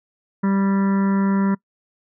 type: harmonic tone with a mistuned harmonic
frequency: 196 Hz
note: G3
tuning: in tune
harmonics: 1 / 2 / 3 / 5 / 6 / 7 / 8 / 9 / 10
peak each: -16 / -30 / -36 / -30 / -40 / -34 / -45 / -38 / -43 dBFS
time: 0.43-1.55 s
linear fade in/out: 10 ms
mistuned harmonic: 8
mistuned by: +45 cents
effects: noise-tail reverb RT60 0.1 s tail -24 dB re dry